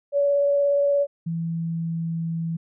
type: tone with vibrato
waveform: sine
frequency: 568 Hz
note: C#5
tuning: 42 cents sharp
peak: -17 dBFS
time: 0.12-1.07 s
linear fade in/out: 50 ms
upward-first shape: triangle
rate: 17 Hz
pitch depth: 12 cents each way
type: tone with pitch glide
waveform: sine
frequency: 166 to 165.04 Hz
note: E3 to E3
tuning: +12 to +2 cents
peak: -24 dBFS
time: 1.26-2.57 s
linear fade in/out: 10 ms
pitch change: -10 cents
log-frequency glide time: 1.39-2.26 s
effects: none